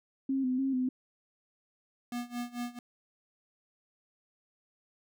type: tone with vibrato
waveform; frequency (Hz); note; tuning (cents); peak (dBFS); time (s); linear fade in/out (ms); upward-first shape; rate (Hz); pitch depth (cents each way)
sine; 261.6; C4; 0; -27; 0.29-0.89; 5; square; 3.4; 47
type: tone with tremolo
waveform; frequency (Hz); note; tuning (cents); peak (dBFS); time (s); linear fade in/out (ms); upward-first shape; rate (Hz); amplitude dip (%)
square; 241.8; B3; -36; -33; 2.12-2.79; 2; sine; 4.5; 90
effects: none